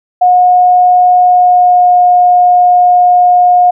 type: tone with pitch glide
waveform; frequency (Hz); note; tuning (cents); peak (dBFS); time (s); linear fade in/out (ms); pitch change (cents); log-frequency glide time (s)
sine; 723 to 717.2; F#5 to F5; -40 to +46; -3; 0.21-3.71; 10; -14; 1.2-1.97
effects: none